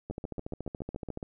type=two click trains; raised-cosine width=2 ms; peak=-24 / -23 dBFS; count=9 / 16; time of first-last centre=0.1-1.228 / 0.11-1.174 s; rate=7.09 / 14.1 Hz; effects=none